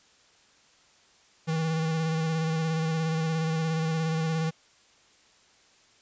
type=tone with vibrato; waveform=square; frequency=160.7 Hz; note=E3; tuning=44 cents flat; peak=-26 dBFS; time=1.47-4.51 s; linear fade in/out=20 ms; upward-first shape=square; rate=17 Hz; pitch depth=22 cents each way; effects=white hiss -60 dBFS RMS until 6.01 s + resampled to 16000 Hz